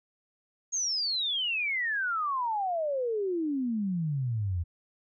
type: exponential sweep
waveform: sine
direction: down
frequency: 6660 to 81.8 Hz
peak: -27 dBFS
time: 0.72-4.64 s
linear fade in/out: 20 ms
effects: none